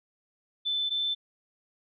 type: tone pair in turn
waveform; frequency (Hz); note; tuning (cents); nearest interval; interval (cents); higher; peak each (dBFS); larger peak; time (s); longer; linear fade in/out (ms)
sine; 3520 / 3533; A7 / A7; 0 / +6; unison; 6; second; -26; neither; 0.65-0.9 / 0.9-1.15; neither; 20
effects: none